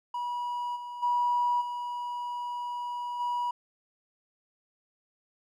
triangle tone with level steps, 970 Hz, B5, 31 cents flat, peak -28 / -35 / -20 / -30 / -25 dBFS, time 0.14-3.51 s, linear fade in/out 5 ms, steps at 0.75 / 1.02 / 1.6 / 3.19 s, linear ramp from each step 20 ms, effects tanh soft clip ceiling -21 dBFS

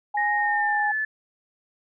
sine tone, 830.6 Hz, G#5, in tune, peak -23 dBFS, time 0.14-0.92 s, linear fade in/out 10 ms
sine tone with pitch glide, 1864.7 to 1739.8 Hz, A#6 to A6, 0 to -20 cents, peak -23 dBFS, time 0.17-1.05 s, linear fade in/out 5 ms, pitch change -120 cents, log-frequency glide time 0.35-0.91 s
effects none

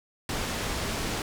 pink low-pass noise, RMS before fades -31 dBFS, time 0.29-1.22 s, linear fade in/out 2 ms, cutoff 8500 Hz, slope 12 dB/octave, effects none

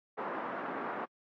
white band-pass noise, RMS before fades -38 dBFS, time 0.17-1.06 s, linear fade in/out 20 ms, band 210 to 1400 Hz, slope 24 dB/octave, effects AAC 48 kbps

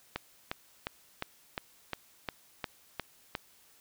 click train, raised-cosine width 0.3 ms, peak -17 dBFS, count 10, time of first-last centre 0.16-3.351 s, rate 2.82 Hz, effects white hiss -62 dBFS RMS until 3.8 s

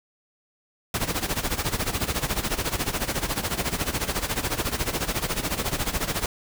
pink noise with tremolo, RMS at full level -24 dBFS, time 0.94-6.26 s, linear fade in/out 2 ms, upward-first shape sine, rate 14 Hz, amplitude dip 80%, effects none

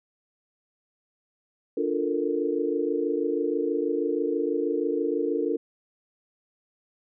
sine chord, Bb major seventh, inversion first, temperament equal, 293.7 / 349.2 / 440 / 466.2 Hz, D4 / F4 / A4 / Bb4, 0 / 0 / 0 / 0 cents, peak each -29 dBFS, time 1.77-5.57 s, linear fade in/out 5 ms, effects none

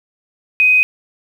sine tone, 2508 Hz, D#7, 13 cents sharp, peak -8 dBFS, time 0.6-0.83 s, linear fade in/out 0 ms, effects 7-bit

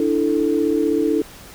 sine chord, D suspended second, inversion none, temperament equal, 293.7 / 329.6 / 440 Hz, D4 / E4 / A4, 0 / 0 / 0 cents, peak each -20 dBFS, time 0-1.22 s, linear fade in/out 2 ms, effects pink hiss -41 dBFS RMS until 1.54 s

